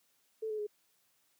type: tone with pitch steps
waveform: sine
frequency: 440.2 / 428.9 / 417.9 Hz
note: A4 / A4 / G#4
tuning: +1 / -44 / +11 cents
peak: -34 dBFS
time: 0.42-0.669 s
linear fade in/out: 10 ms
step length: 83 ms
effects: white hiss -73 dBFS RMS until 1.39 s + high-pass 100 Hz 12 dB/octave